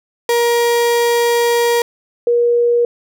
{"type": "tone pair in turn", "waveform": ["35% pulse", "sine"], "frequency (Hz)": [472.8, 476.6], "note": ["A#4", "A#4"], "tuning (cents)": [24, 38], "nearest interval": "unison", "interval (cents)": 14, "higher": "second", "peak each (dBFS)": [-10, -10], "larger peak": "neither", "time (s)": [[0.29, 1.82], [2.27, 2.85]], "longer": "first", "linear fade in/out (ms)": 2, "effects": []}